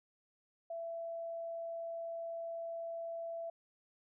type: tone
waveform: sine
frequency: 668 Hz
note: E5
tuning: 23 cents sharp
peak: -39 dBFS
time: 0.7-3.5 s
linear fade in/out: 5 ms
effects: none